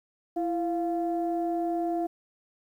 sine tone pair together, 334.6 / 698.5 Hz, E4 / F5, +26 / 0 cents, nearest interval octave + minor second, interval 1274 cents, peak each -27 / -29 dBFS, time 0.36-2.07 s, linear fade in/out 10 ms, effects tanh soft clip ceiling -19 dBFS + 10-bit

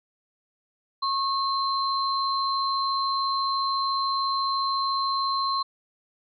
sine tone pair together, 1090 / 4107 Hz, C#6 / C8, -29 / -33 cents, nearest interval octave + major seventh, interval 2296 cents, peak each -24 / -29 dBFS, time 1.02-5.63 s, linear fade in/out 10 ms, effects none

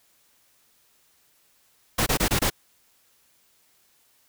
pink noise bursts, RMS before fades -22 dBFS, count 5, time 1.98-2.501 s, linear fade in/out 10 ms, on 85 ms, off 24 ms, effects white hiss -63 dBFS RMS until 4.28 s

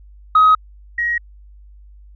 sine tone pair in turn, 1264 / 1893.9 Hz, D#6 / A#6, +27 / +27 cents, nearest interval perfect fifth, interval 700 cents, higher second, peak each -6 / -16 dBFS, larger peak first, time 0.35-0.55 / 0.98-1.18 s, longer neither, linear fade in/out 5 ms, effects tanh soft clip ceiling -5 dBFS + added 50 Hz sine -40 dBFS peak until 2.15 s

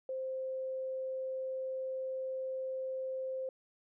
sine tone, 523.3 Hz, C5, in tune, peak -35 dBFS, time 0.09-3.49 s, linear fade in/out 2 ms, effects none

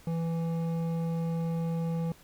sine tone with hard clipping, 165.8 Hz, E3, 10 cents sharp, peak -30 dBFS, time 0.07-2.12 s, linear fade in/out 2 ms, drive 10 dB, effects pink hiss -57 dBFS RMS until 2.23 s

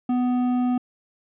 sine tone with hard clipping, 248.4 Hz, B3, 10 cents sharp, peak -21 dBFS, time 0.09-0.78 s, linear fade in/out 5 ms, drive 8 dB, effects resampled to 8000 Hz

